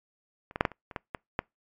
clicks, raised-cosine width 0.5 ms, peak -30 / -18 / -6 / -9 / -28 / -27 / -17 / -18 / -11 dBFS, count 9, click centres 0.511 / 0.559 / 0.609 / 0.652 / 0.717 / 0.912 / 0.962 / 1.148 / 1.391 s, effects noise-tail reverb RT60 0.2 s tail -26 dB re dry + MP3 96 kbps

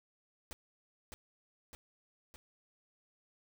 pink noise with echo, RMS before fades -45 dBFS, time 0.51-0.53 s, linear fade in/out 0 ms, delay 610 ms, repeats 3, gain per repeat -3 dB, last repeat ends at 2.36 s, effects none

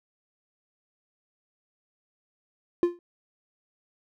triangle tone with exponential decay, 348.6 Hz, F4, 3 cents flat, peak -13 dBFS, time 2.83-2.99 s, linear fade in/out 1 ms, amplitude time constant 34 ms, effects none

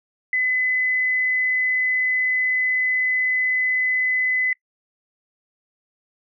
sine tone, 2016 Hz, B6, 35 cents sharp, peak -18 dBFS, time 0.33-4.53 s, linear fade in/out 2 ms, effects noise-tail reverb RT60 0.1 s tail -25 dB re dry

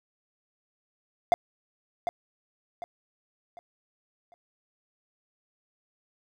triangle tone with echo, 698.5 Hz, F5, in tune, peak -14 dBFS, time 1.32-1.34 s, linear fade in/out 0 ms, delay 750 ms, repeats 4, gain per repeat -9 dB, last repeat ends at 4.34 s, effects none

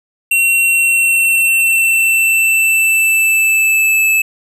square tone with pitch glide, 2731 to 2615 Hz, F7 to E7, -39 to -15 cents, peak -10 dBFS, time 0.31-4.22 s, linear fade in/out 5 ms, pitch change -76 cents, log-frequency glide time 0.63-4.1 s, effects none

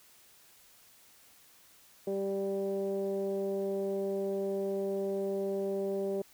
15% pulse tone with low-pass filter, 196 Hz, G3, in tune, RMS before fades -33 dBFS, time 2.07-6.22 s, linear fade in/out 5 ms, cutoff 480 Hz, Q 6.8, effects white hiss -60 dBFS RMS until 6.33 s

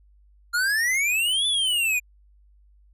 square exponential two-way sweep, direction up then down, 1390 to 3515 to 2417 Hz, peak -21 dBFS, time 0.53-2 s, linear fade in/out 20 ms, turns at 1.47 s, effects added 50 Hz sine -53 dBFS peak until 2.93 s + resampled to 32000 Hz

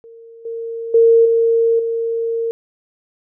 sine tone with level steps, 458.8 Hz, A#4, 28 cents flat, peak -37 / -23 / -7 / -11 / -17 dBFS, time 0.04-2.51 s, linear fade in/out 0 ms, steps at 0.45 / 0.94 / 1.25 / 1.79 s, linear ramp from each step 5 ms, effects none

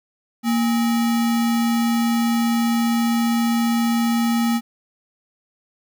sine tone with sample-and-hold, 232.6 Hz, A#3, 4 cents flat, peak -16 dBFS, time 0.43-4.61 s, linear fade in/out 50 ms, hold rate 1050 Hz, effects none

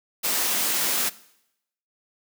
white high-pass noise, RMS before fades -24 dBFS, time 0.23-1.1 s, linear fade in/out 20 ms, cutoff 170 Hz, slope 24 dB/octave, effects noise-tail reverb RT60 0.8 s tail -19 dB re dry

